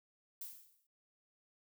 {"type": "noise with exponential decay", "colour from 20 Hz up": "violet", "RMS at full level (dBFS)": -43, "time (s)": [0.41, 0.87], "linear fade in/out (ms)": 5, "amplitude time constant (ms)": 100, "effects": []}